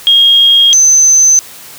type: tone pair in turn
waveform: sine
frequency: 3256 / 6147 Hz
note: G#7 / G8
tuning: -35 / -35 cents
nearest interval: major seventh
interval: 1100 cents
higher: second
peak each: -3 dBFS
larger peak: neither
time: 0.07-0.73 / 0.73-1.39 s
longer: neither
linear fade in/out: 0 ms
effects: white hiss -32 dBFS RMS until 1.78 s + high-pass 60 Hz 12 dB/octave